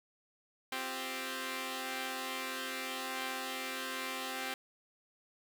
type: chord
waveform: 5% pulse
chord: C suspended fourth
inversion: none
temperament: equal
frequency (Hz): 261.6 / 349.2 / 392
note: C4 / F4 / G4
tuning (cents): 0 / 0 / 0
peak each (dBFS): -28 / -34 / -31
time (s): 0.72-4.54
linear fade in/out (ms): 2
effects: none